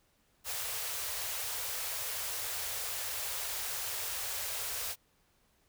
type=band-stop noise; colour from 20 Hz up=white; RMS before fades=-37 dBFS; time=0.44-4.96 s; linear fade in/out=50 ms; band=120 to 420 Hz; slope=48 dB/octave; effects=pink hiss -71 dBFS RMS until 5.68 s